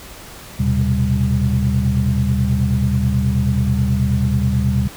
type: tone cluster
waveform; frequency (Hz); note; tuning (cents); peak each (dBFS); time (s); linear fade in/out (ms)
sine; 77.8 / 121.2 / 130.5 / 197.1; D#2 / B2 / C3 / G3; 0 / -32 / -4 / +10; -19; 0.59-4.88; 10
effects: tanh soft clip ceiling -5 dBFS + pink hiss -37 dBFS RMS until 4.96 s